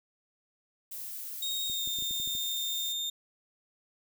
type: noise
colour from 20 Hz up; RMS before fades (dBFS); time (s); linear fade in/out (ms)
violet; -40; 0.91-2.93; 10
type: tone with pitch glide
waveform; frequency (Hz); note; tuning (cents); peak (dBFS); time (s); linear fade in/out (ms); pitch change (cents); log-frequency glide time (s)
35% pulse; 3729 to 3638; A#7 to A#7; 0 to -43; -30; 1.42-3.1; 5; -43; 1.64-1.88
type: clicks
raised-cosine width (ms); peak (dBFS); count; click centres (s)
3; -36; 8; 1.698 / 1.875 / 1.987 / 2.024 / 2.11 / 2.2 / 2.275 / 2.351
effects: none